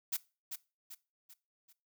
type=noise with echo; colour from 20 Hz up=blue; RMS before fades=-34 dBFS; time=0.12-0.17 s; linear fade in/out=10 ms; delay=390 ms; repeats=4; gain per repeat=-7 dB; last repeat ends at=1.73 s; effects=noise-tail reverb RT60 0.3 s tail -20 dB re dry